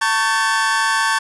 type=tone cluster; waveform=45% pulse; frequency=899 / 1114 / 1541 / 1752 Hz; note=A5 / C#6 / G6 / A6; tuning=+37 / +8 / -30 / -8 cents; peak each=-21 dBFS; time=0.01-1.19 s; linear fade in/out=10 ms; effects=resampled to 24000 Hz + 7-bit

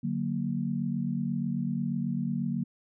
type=chord; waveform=sine; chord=D augmented; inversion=none; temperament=equal; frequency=146.83 / 185 / 233.1 Hz; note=D3 / F#3 / A#3; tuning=0 / 0 / 0 cents; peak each=-33 / -32 / -31 dBFS; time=0.03-2.64 s; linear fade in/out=10 ms; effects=none

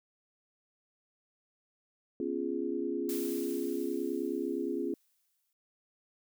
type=chord; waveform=sine; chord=C# dominant seventh; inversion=third; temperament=equal with one note detuned; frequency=246.9 / 277.2 / 346 / 415.3 Hz; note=B3 / C#4 / E#4 / G#4; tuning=0 / 0 / -16 / 0 cents; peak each=-39 / -36 / -35 / -37 dBFS; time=2.2-4.94 s; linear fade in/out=2 ms
type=noise with exponential decay; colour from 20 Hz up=blue; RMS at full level=-40 dBFS; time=3.09-5.53 s; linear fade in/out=1 ms; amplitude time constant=530 ms
effects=none

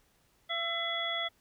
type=harmonic tone with a mistuned harmonic; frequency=675 Hz; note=E5; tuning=41 cents sharp; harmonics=1 / 2 / 3 / 5; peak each=-38 / -39 / -36 / -34 dBFS; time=0.49-1.29 s; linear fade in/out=20 ms; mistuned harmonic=2; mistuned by=-22 cents; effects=pink hiss -69 dBFS RMS until 1.4 s

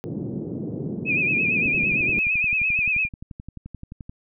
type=band-pass noise; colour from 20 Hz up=pink; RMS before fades=-30 dBFS; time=0.04-2.19 s; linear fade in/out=0 ms; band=130 to 390 Hz; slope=24 dB/octave
type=tone with vibrato; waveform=sine; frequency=2489 Hz; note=D#7; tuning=in tune; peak=-19 dBFS; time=1.05-3.09 s; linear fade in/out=50 ms; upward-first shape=sine; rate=8.8 Hz; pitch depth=75 cents each way
type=click train; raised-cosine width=5 ms; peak=-24 dBFS; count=29; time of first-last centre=1.66-4.095 s; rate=11.5 Hz
effects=none

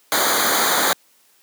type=noise with comb filter; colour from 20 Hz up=pink; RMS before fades=-18 dBFS; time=0.12-0.93 s; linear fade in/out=0 ms; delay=0.37 ms; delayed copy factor=-0.95; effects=white hiss -57 dBFS RMS until 1.42 s + high-pass 200 Hz 12 dB/octave

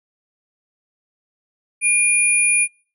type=tone pair together; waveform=sine; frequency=2413 / 9670 Hz; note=D7 / D9; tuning=+46 / +50 cents; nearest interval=2 octaves; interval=2404 cents; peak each=-16 dBFS; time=1.81-2.68 s; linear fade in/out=50 ms; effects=noise-tail reverb RT60 0.4 s tail -26 dB re dry

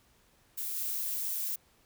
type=noise with level steps; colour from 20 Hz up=violet; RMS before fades=-36 / -34 dBFS; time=0.57-1.56 s; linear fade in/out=10 ms; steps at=0.76 s; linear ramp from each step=10 ms; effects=pink hiss -66 dBFS RMS until 1.85 s

